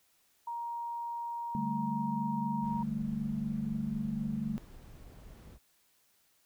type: tone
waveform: sine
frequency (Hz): 940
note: A#5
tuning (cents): +14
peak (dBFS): -35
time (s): 0.47-2.83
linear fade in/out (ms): 5
type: chord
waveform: sine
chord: D suspended fourth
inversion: none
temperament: equal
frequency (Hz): 146.83 / 196 / 220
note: D3 / G3 / A3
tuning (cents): 0 / 0 / 0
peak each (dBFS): -39 / -37 / -34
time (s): 1.55-4.58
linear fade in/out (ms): 0
type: noise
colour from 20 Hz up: brown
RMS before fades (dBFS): -50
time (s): 2.61-5.59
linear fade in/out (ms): 50
effects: white hiss -70 dBFS RMS until 6.45 s